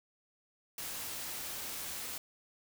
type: noise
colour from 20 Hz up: white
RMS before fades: -41 dBFS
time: 0.78-2.18 s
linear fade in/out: 2 ms
effects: none